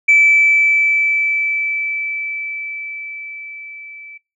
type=tone with level ramp; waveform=sine; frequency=2315 Hz; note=D7; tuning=25 cents flat; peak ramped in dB=-5 to -33 dBFS; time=0.08-4.18 s; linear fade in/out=10 ms; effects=noise-tail reverb RT60 0.3 s tail -26 dB re dry + tanh soft clip ceiling -3 dBFS